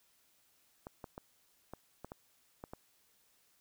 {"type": "clicks", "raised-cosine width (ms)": 1, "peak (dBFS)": -30, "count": 8, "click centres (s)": [0.869, 1.042, 1.179, 1.736, 2.046, 2.119, 2.639, 2.735], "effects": ["white hiss -71 dBFS RMS until 3.6 s"]}